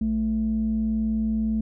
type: tone pair together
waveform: sine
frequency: 58.27 / 220 Hz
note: A#1 / A3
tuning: 0 / 0 cents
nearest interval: octave + major seventh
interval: 2300 cents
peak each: -29 / -21 dBFS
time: 0.01-1.61 s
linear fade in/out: 5 ms
effects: tanh soft clip ceiling -16 dBFS